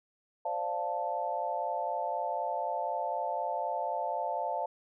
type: chord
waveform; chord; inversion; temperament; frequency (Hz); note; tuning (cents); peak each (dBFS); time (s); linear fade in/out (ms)
sine; D minor seventh; third; equal; 523.3 / 587.3 / 698.5 / 880; C5 / D5 / F5 / A5; 0 / 0 / 0 / 0; -39 / -37 / -35 / -34; 0.45-4.66; 5
effects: none